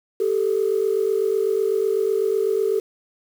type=tone pair together; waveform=sine; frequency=392 / 440 Hz; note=G4 / A4; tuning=0 / 0 cents; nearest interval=major second; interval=200 cents; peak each=-20 dBFS; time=0.2-2.8 s; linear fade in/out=5 ms; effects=tanh soft clip ceiling -11 dBFS + 7-bit